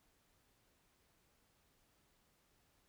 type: silence
effects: pink hiss -75 dBFS RMS until 2.88 s